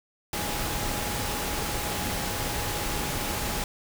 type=tone in noise; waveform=sine; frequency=830.6 Hz; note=G#5; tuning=in tune; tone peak=-38 dBFS; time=0.33-3.64 s; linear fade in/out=2 ms; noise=pink; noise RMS=-30 dBFS; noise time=0.33-3.64 s; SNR=-11 dB; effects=none